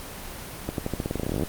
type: accelerating click train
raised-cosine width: 2 ms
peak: -13 dBFS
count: 20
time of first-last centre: 0.69-1.435 s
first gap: 92 ms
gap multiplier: 0.89
effects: pink hiss -38 dBFS RMS until 1.48 s + Opus 24 kbps